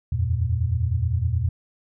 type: tone cluster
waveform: sine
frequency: 81.3 / 91 / 117.3 Hz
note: E2 / F#2 / A#2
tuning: -23 / -28 / +11 cents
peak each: -24 / -25 / -24 dBFS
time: 0.12-1.49 s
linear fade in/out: 5 ms
effects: none